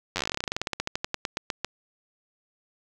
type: slowing click train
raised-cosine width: 0.2 ms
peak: -10 dBFS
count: 30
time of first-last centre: 0.16-1.646 s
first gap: 10 ms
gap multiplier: 1.1
effects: none